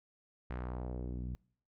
sawtooth tone with low-pass filter sweep, 61.74 Hz, B1, in tune, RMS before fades -40 dBFS, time 0.5-1.35 s, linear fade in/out 0 ms, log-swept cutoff 2000 to 170 Hz, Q 1.4, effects noise-tail reverb RT60 0.6 s tail -26 dB re dry

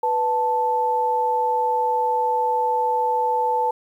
sine tone pair together, 493.2 / 880 Hz, B4 / A5, -2 / 0 cents, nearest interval minor seventh, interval 1002 cents, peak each -24 / -19 dBFS, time 0.03-3.71 s, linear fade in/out 5 ms, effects 9-bit

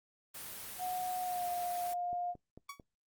white noise, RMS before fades -45 dBFS, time 0.34-1.94 s, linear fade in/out 10 ms
sine tone with pitch glide, 731 to 707.7 Hz, F#5 to F5, -21 to +23 cents, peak -34 dBFS, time 0.78-2.35 s, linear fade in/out 50 ms, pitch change -56 cents, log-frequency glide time 1.22-1.47 s
click train, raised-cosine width 2 ms, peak -37 dBFS, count 4, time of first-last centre 2.13-2.798 s, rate 4.49 Hz
sawtooth tone with exponential decay, 1129 Hz, C#6, 31 cents sharp, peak -35 dBFS, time 2.69-2.81 s, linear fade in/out 5 ms, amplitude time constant 25 ms
effects noise-tail reverb RT60 0.1 s tail -20 dB re dry + Opus 32 kbps

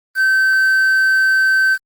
triangle tone with quantisation, 1544 Hz, G6, 27 cents flat, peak -9 dBFS, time 0.15-1.78 s, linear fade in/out 50 ms, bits 6, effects Opus 24 kbps

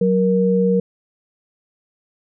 sine tone pair together, 186.1 / 470.1 Hz, F#3 / A#4, +10 / +15 cents, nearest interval octave + major third, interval 1605 cents, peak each -16 dBFS, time 0.01-0.8 s, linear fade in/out 5 ms, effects none

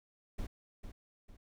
brown noise with echo, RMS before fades -38 dBFS, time 0.38-0.47 s, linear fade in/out 10 ms, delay 450 ms, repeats 2, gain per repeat -8 dB, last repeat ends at 1.37 s, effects none

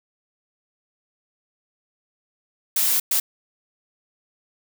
blue noise bursts at uneven times, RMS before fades -20 dBFS, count 2, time 2.76-3 / 3.11-3.2 s, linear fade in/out 5 ms, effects none

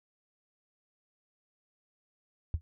sine tone with exponential decay, 80.9 Hz, E2, 32 cents flat, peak -22 dBFS, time 2.54-2.61 s, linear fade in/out 0 ms, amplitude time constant 15 ms, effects tanh soft clip ceiling -18 dBFS

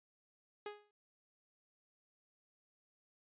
sawtooth tone with exponential decay, 415.3 Hz, G#4, in tune, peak -36 dBFS, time 0.66-0.91 s, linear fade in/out 2 ms, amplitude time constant 53 ms, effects resampled to 8000 Hz

